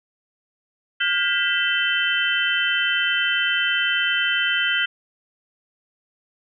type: tone cluster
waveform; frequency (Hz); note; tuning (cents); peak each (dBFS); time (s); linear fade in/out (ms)
sine; 1423 / 1593 / 1979 / 2659 / 3086; F6 / G6 / B6 / E7 / G7; +32 / +27 / +3 / +14 / -28; -24 / -25 / -27 / -27 / -23; 1-4.86; 10
effects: none